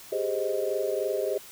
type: chord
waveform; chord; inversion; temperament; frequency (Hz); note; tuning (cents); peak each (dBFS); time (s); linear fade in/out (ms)
sine; Ab major seventh; third; equal; 392 / 415.3 / 523.3 / 622.3; G4 / Ab4 / C5 / Eb5; 0 / 0 / 0 / 0; -31; 0.12-1.38; 5
effects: white hiss -47 dBFS RMS until 1.51 s